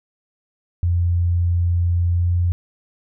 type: tone with pitch glide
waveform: sine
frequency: 86.9 to 87.76 Hz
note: F2 to F2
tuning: -8 to +9 cents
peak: -15 dBFS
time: 0.83-2.52 s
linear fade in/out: 0 ms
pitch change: +17 cents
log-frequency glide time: 2.13-2.31 s
effects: none